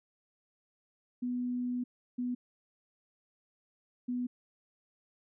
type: tone bursts at uneven times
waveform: sine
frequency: 246.9 Hz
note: B3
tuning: in tune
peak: -31 dBFS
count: 3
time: 1.22-1.84 / 2.18-2.35 / 4.08-4.27 s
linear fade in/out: 10 ms
effects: none